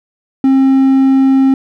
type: tone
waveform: triangle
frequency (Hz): 267.4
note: C4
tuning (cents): +38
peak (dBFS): -4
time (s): 0.44-1.54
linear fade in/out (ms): 2
effects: none